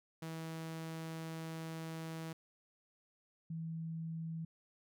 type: tone pair in turn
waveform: sawtooth / sine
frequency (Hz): 162 / 162.94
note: E3 / E3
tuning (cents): -30 / -20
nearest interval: unison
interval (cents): 10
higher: second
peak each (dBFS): -38 / -39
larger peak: first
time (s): 0.22-2.33 / 3.5-4.45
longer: first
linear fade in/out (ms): 5
effects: none